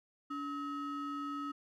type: ring-modulated tone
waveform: triangle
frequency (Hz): 784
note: G5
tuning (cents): 0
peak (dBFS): -32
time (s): 0.3-1.52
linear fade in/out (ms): 10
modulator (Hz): 498
effects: none